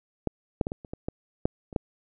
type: clicks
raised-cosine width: 2 ms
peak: -12 / -9 / -16 / -19 / -29 / -21 / -16 / -9 / -27 / -11 dBFS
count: 10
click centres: 0.273 / 0.612 / 0.669 / 0.719 / 0.848 / 0.935 / 1.085 / 1.455 / 1.728 / 1.762 s
effects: none